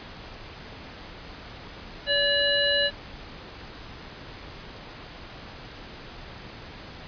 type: harmonic tone with a mistuned harmonic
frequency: 571 Hz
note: D5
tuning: 49 cents flat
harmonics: 1 / 3 / 5 / 7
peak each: -26 / -26 / -26 / -26 dBFS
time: 2.06-2.91 s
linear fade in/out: 50 ms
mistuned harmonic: 5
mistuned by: +29 cents
effects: pink hiss -42 dBFS RMS until 7.07 s + resampled to 11025 Hz